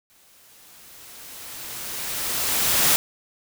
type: noise with exponential growth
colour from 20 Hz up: white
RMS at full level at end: -17 dBFS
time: 0.1-2.96 s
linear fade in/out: 0 ms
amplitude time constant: 620 ms
effects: none